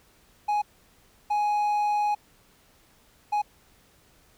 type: tone bursts at uneven times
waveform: triangle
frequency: 833 Hz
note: G#5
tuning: 5 cents sharp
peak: -20 dBFS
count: 3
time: 0.48-0.62 / 1.3-2.15 / 3.32-3.42 s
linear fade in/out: 10 ms
effects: pink hiss -60 dBFS RMS until 4.37 s